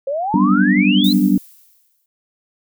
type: exponential sweep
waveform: sine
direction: up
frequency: 528 to 4186 Hz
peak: -18 dBFS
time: 0.07-1.13 s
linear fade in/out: 5 ms
type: chord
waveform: sine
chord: G major seventh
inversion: third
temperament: equal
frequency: 185 / 196 / 246.9 / 293.7 Hz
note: F#3 / G3 / B3 / D4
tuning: 0 / 0 / 0 / 0 cents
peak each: -20 / -15 / -17 / -16 dBFS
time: 0.34-1.38 s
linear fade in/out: 2 ms
type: noise with exponential decay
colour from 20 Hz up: violet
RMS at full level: -27 dBFS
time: 1.04-2.06 s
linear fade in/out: 2 ms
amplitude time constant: 220 ms
effects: none